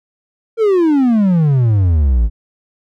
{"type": "exponential sweep", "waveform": "triangle", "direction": "down", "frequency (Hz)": [466.2, 51.7], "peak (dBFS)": -7, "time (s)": [0.57, 2.3], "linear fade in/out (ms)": 50, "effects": []}